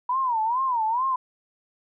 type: tone with vibrato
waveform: sine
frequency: 964 Hz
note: B5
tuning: 42 cents flat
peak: -21 dBFS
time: 0.09-1.16 s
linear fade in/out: 5 ms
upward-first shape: sine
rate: 2.3 Hz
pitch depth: 180 cents each way
effects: none